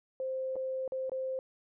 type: tone with dropouts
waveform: sine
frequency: 523.3 Hz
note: C5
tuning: in tune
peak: -32 dBFS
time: 0.2-1.39 s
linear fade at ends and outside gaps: 1 ms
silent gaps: 0.557-0.564 / 0.878-0.921 / 1.096-1.118 s
effects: none